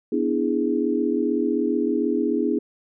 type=chord; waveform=sine; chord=E dominant seventh; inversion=second; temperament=equal; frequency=246.9 / 293.7 / 329.6 / 415.3 Hz; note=B3 / D4 / E4 / G#4; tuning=0 / 0 / 0 / 0 cents; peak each=-25 dBFS; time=0.12-2.59 s; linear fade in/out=5 ms; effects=none